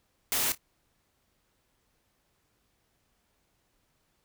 white noise with echo, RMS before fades -28 dBFS, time 0.32-0.52 s, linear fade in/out 0 ms, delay 28 ms, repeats 2, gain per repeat -15 dB, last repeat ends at 0.576 s, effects pink hiss -73 dBFS RMS until 4.24 s

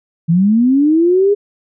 sine linear sweep, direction up, 158.8 to 415.3 Hz, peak -8 dBFS, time 0.28-1.35 s, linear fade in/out 20 ms, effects none

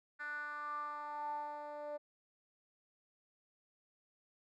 10% pulse tone with band-pass filter sweep, 295.6 Hz, D4, 11 cents sharp, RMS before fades -43 dBFS, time 0.19-1.98 s, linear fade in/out 20 ms, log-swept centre 1600 to 620 Hz, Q 7.4, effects none

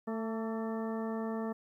harmonic tone with a mistuned harmonic, 222.7 Hz, A3, 21 cents sharp, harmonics 1 / 2 / 3 / 4 / 5 / 6 / 8, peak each -35 / -39 / -43 / -46 / -47 / -52 / -52 dBFS, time 0.07-1.53 s, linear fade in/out 10 ms, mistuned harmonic 5, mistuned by +45 cents, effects 12-bit

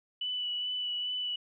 sine tone with vibrato, 2968 Hz, F#7, 5 cents sharp, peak -31 dBFS, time 0.21-1.36 s, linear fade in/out 5 ms, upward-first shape sine, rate 2.4 Hz, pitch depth 15 cents each way, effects none

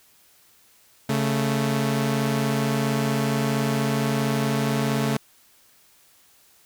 sawtooth tone pair together, 138.59 / 220.1 Hz, C#3 / A3, 0 / +1 cents, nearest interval minor sixth, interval 801 cents, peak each -20 dBFS, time 1.09-5.17 s, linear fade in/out 5 ms, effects white hiss -57 dBFS RMS until 6.65 s

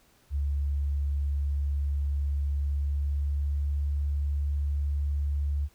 sine tone with pitch glide, 71 to 71.82 Hz, C#2 to D2, +42 to -38 cents, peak -25 dBFS, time 0.3-5.69 s, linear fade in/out 50 ms, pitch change +20 cents, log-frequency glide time 2.53-3.8 s, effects pink hiss -63 dBFS RMS until 5.74 s

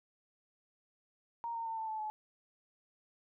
sine tone with pitch steps, 932.3 / 916.8 / 901.6 / 886.6 / 871.9 / 857.4 Hz, A#5 / A#5 / A5 / A5 / A5 / A5, 0 / -29 / +42 / +13 / -16 / -45 cents, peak -36 dBFS, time 1.44-2.1 s, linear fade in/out 0 ms, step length 110 ms, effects none

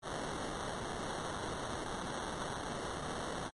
white noise with sample-and-hold, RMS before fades -40 dBFS, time 0.02-3.51 s, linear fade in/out 50 ms, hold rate 2450 Hz, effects MP3 48 kbps

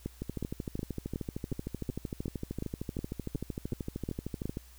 two click trains, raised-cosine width 3 ms, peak -21 / -22 dBFS, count 13 / 58, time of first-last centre 0.06-4.456 / 0.22-4.571 s, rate 2.73 / 13.1 Hz, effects added 60 Hz sine -53 dBFS peak until 4.78 s + white hiss -59 dBFS RMS until 4.78 s

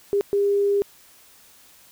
sine tone bursts at uneven times, 402.9 Hz, G4, 48 cents sharp, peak -17 dBFS, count 2, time 0.13-0.21 / 0.33-0.82 s, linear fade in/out 0 ms, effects white hiss -52 dBFS RMS until 1.91 s

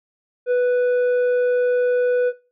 sine tone with tanh clipping, 493.9 Hz, B4, in tune, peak -16 dBFS, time 0.46-2.33 s, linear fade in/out 50 ms, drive 6 dB, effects noise-tail reverb RT60 0.3 s tail -18 dB re dry

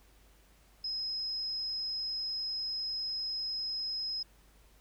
sine tone, 5110 Hz, D#8, 45 cents sharp, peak -33 dBFS, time 0.84-4.23 s, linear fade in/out 5 ms, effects added 50 Hz sine -61 dBFS peak until 4.8 s + pink hiss -65 dBFS RMS until 4.8 s

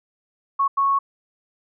sine tone bursts at uneven times, 1104 Hz, C#6, 7 cents flat, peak -16 dBFS, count 2, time 0.59-0.68 / 0.77-0.99 s, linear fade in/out 10 ms, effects none

